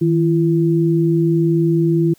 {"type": "tone pair together", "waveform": "sine", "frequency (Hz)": [159.42, 337.8], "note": ["D#3", "E4"], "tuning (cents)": [42, 42], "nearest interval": "octave + minor second", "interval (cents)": 1300, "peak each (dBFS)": -15, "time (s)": [0.01, 2.14], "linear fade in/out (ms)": 10, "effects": ["white hiss -54 dBFS RMS until 2.18 s"]}